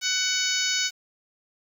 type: harmonic tone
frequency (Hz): 747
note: F#5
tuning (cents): +16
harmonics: 2 / 3 / 4 / 5 / 6 / 7 / 8 / 9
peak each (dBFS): -31 / -31 / -31 / -31 / -31 / -31 / -31 / -31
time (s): 0.01-0.91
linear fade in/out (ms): 50
effects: 8-bit